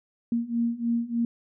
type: beating tone pair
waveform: sine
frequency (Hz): 232.2 / 235.5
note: A#3 / A#3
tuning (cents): -7 / +18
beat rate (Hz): 3.3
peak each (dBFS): -28 / -26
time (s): 0.32-1.25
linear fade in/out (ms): 2
effects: none